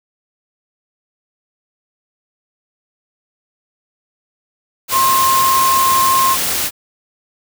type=tone in noise; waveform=sine; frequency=1061 Hz; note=C6; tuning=24 cents sharp; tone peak=-11 dBFS; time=4.91-6.37 s; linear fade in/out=50 ms; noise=white; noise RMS=-18 dBFS; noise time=4.88-6.71 s; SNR=+4 dB; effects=none